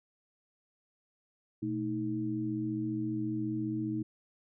sine tone cluster, 122.2 / 221.3 / 316 Hz, B2 / A3 / D#4, -18 / +10 / +27 cents, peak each -38 / -37 / -33 dBFS, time 1.62-4.03 s, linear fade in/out 10 ms, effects none

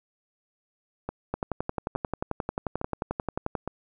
two click trains, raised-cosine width 1 ms, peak -17 / -14 dBFS, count 4 / 26, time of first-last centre 1.09-3.676 / 1.34-3.552 s, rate 1.16 / 11.3 Hz, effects none

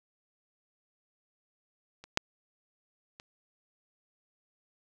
clicks, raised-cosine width 0.2 ms, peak -30 / -7 / -29 dBFS, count 3, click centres 2.04 / 2.174 / 3.199 s, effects none

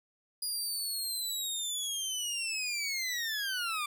20% pulse linear sweep, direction down, 4900 to 1168 Hz, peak -27 dBFS, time 0.42-3.86 s, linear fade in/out 5 ms, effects none

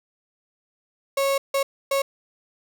35% pulse tone bursts at uneven times, 550 Hz, C#5, 14 cents flat, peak -18 dBFS, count 3, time 1.17-1.38 / 1.54-1.63 / 1.91-2.02 s, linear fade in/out 5 ms, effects none

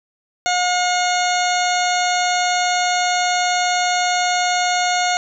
harmonic tone, 719 Hz, F#5, 50 cents flat, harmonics 1 / 2 / 3 / 4 / 5 / 6 / 8 / 9 / 10, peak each -18 / -24 / -25 / -29 / -29 / -27 / -33 / -28 / -32 dBFS, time 0.46-5.17 s, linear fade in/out 0 ms, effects none

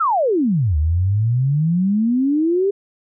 sine exponential two-way sweep, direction down then up, 1396.9 to 73.42 to 407.2 Hz, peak -14 dBFS, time 0-2.71 s, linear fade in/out 10 ms, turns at 0.77 s, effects none

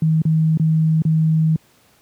sine tone with dropouts, 158.8 Hz, D#3, 36 cents sharp, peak -12 dBFS, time 0.02-1.56 s, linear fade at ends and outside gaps 2 ms, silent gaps 0.218-0.252 / 0.573-0.597 / 1.02-1.051 s, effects pink hiss -55 dBFS RMS until 2.01 s + high-pass 100 Hz 12 dB/octave

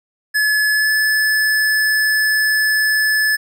square tone with pitch glide, 1712 to 1728.9 Hz, A6 to A6, -48 to -31 cents, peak -14 dBFS, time 0.34-3.37 s, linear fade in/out 20 ms, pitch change +17 cents, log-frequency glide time 0.72-0.91 s, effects none

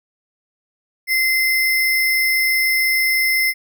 sine tone with sample-and-hold, 2073 Hz, C7, 17 cents flat, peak -14 dBFS, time 1.07-3.54 s, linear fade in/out 50 ms, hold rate 7350 Hz, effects none

